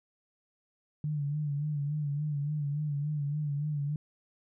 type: tone with vibrato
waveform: sine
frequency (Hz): 147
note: D3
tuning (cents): +2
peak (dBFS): -29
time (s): 1.04-3.96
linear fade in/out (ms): 2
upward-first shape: sine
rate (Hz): 3.5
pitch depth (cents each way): 61
effects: none